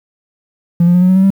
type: tone with pitch steps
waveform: triangle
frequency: 171.7 / 175.31 / 178.99 / 182.75 / 186.59 / 190.51 / 194.52 Hz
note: F3 / F3 / F3 / F#3 / F#3 / G3 / G3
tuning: -29 / +7 / +43 / -21 / +15 / -49 / -13 cents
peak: -3 dBFS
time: 0.8-1.304 s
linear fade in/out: 5 ms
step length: 72 ms
effects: tanh soft clip ceiling -2 dBFS + 7-bit